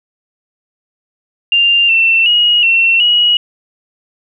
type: tone with pitch steps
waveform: sine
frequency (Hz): 2793 / 2688 / 2890 / 2710 / 2906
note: F7 / E7 / F#7 / E7 / F#7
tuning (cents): -1 / +33 / -41 / +47 / -32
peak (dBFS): -7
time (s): 1.52-3.37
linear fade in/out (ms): 2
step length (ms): 370
effects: none